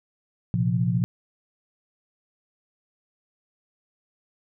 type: chord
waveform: sine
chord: Bb suspended second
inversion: none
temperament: equal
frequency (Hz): 116.54 / 130.81 / 174.61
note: Bb2 / C3 / F3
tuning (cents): 0 / 0 / 0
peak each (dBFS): -24 / -26 / -24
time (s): 0.54-1.04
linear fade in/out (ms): 0
effects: none